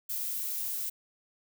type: noise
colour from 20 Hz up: violet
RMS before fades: -34 dBFS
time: 0.09-0.9 s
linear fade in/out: 10 ms
effects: none